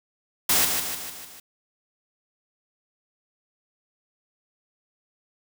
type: noise with echo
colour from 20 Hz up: white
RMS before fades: -20 dBFS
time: 0.49-0.65 s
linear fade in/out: 5 ms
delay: 150 ms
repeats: 5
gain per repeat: -5 dB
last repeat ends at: 1.4 s
effects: none